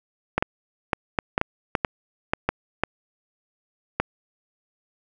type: clicks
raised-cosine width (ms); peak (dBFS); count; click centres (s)
0.5; -5; 12; 0.38 / 0.425 / 0.932 / 1.188 / 1.379 / 1.414 / 1.752 / 1.848 / 2.335 / 2.49 / 2.836 / 4
effects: none